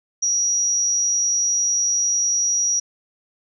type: tone with amplitude modulation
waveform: sine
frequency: 5750 Hz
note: F8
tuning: 50 cents sharp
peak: -14 dBFS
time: 0.22-2.8 s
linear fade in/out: 10 ms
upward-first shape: sine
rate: 251 Hz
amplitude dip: 65%
effects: none